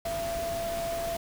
sine tone in noise, 674 Hz, E5, 38 cents sharp, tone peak -30 dBFS, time 0.05-1.17 s, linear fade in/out 5 ms, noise pink, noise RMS -38 dBFS, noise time 0.05-1.17 s, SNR +5 dB, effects none

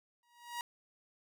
sawtooth tone with exponential growth, 954 Hz, A#5, 40 cents sharp, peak -31 dBFS, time 0.23-0.61 s, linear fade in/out 1 ms, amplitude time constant 81 ms, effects none

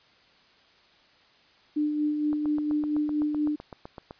sine tone with tremolo, 299.4 Hz, D4, 33 cents sharp, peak -22 dBFS, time 1.76-3.56 s, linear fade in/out 10 ms, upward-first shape sine, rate 4.3 Hz, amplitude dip 40%
click train, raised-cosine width 1 ms, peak -25 dBFS, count 15, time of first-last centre 2.33-4.109 s, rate 7.87 Hz
effects white hiss -59 dBFS RMS until 4.19 s + resampled to 11025 Hz

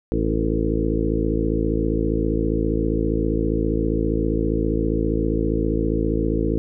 harmonic tone with a mistuned harmonic, 55 Hz, A1, in tune, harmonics 1 / 2 / 3 / 4 / 5 / 6 / 7 / 8 / 9, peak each -24 / -29 / -28 / -30 / -26 / -25 / -32 / -27 / -33 dBFS, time 0.12-6.58 s, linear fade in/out 0 ms, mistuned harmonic 8, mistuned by +31 cents, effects none

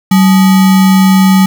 sine tone with sample-and-hold, 190 Hz, F#3, 46 cents sharp, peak -3 dBFS, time 0.11-1.46 s, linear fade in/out 5 ms, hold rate 1050 Hz, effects none

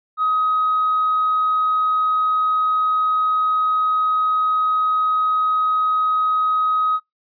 sine tone with hard clipping, 1262 Hz, D#6, 24 cents sharp, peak -16 dBFS, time 0.17-7 s, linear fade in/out 50 ms, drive 1 dB, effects noise-tail reverb RT60 0.2 s tail -26 dB re dry + resampled to 11025 Hz

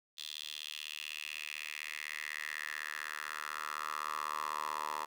10% pulse tone with high-pass filter sweep, 75.9 Hz, D#2, 42 cents flat, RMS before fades -41 dBFS, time 0.17-5.06 s, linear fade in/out 20 ms, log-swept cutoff 3600 to 910 Hz, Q 4.4, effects none

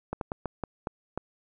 slowing click train, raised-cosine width 1 ms, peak -17 dBFS, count 7, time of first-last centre 0.13-1.176 s, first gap 82 ms, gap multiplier 1.3, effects none

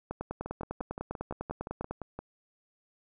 two click trains, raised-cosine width 1 ms, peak -21 / -24 dBFS, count 19 / 11, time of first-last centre 0.11-1.91 / 0.46-2.19 s, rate 10 / 5.78 Hz, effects none

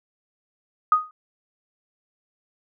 sine tone with exponential decay, 1244.5 Hz, D#6, in tune, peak -10 dBFS, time 0.92-1.11 s, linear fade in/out 2 ms, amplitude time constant 41 ms, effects none

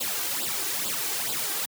white noise with flanger, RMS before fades -29 dBFS, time 0-1.66 s, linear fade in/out 10 ms, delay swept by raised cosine 0.24 to 2.64 ms, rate 2.3 Hz, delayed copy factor +0.75, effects high-pass 150 Hz 12 dB/octave

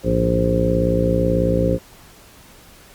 harmonic tone with a mistuned harmonic, 58.27 Hz, A#1, in tune, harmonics 1 / 2 / 3 / 4 / 5 / 6 / 7 / 8 / 9, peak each -24 / -23 / -21 / -29 / -24 / -31 / -25 / -30 / -20 dBFS, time 0.03-1.79 s, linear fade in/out 50 ms, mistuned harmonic 2, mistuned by -110 cents, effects pink hiss -46 dBFS RMS until 2.94 s + Opus 48 kbps

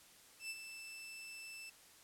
sawtooth tone with ADSR envelope, 2648 Hz, E7, 7 cents sharp, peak -37 dBFS, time 0.39-1.7 s, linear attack 110 ms, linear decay 39 ms, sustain -8 dB, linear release 8 ms, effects white hiss -62 dBFS RMS until 2.03 s + low-pass 12000 Hz 12 dB/octave

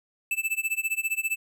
square tone with tremolo, 2637 Hz, E7, in tune, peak -23 dBFS, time 0.31-1.36 s, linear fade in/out 2 ms, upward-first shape sine, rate 15 Hz, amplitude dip 95%, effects none

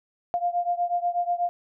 sine beating tone pair, 698.5 / 706.7 Hz, F5 / F5, 0 / +20 cents, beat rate 8.2 Hz, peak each -25 / -27 dBFS, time 0.34-1.49 s, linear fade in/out 0 ms, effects none

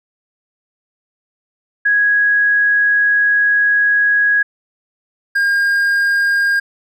sine / triangle tone pair in turn, 1660 / 1615.5 Hz, G#6 / G#6, -1 / -48 cents, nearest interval unison, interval 47 cents, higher first, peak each -10 dBFS, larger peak neither, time 1.85-4.43 / 5.35-6.6 s, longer first, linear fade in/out 10 ms, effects none

